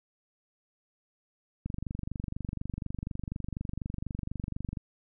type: click train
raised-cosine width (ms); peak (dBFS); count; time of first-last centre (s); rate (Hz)
5; -22; 76; 1.66-4.772; 24.1
effects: none